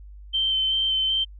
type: tone with vibrato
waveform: sine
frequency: 3102 Hz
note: G7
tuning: 19 cents flat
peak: -20 dBFS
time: 0.33-1.25 s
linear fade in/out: 20 ms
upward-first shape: square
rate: 2.6 Hz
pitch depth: 12 cents each way
effects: added 50 Hz sine -40 dBFS peak until 1.39 s